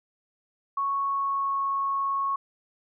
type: tone with pitch glide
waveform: sine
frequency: 1107 to 1100.6 Hz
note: C#6 to C#6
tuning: -3 to -13 cents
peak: -24 dBFS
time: 0.77-2.36 s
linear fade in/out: 5 ms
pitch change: -10 cents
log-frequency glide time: 1-1.62 s
effects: none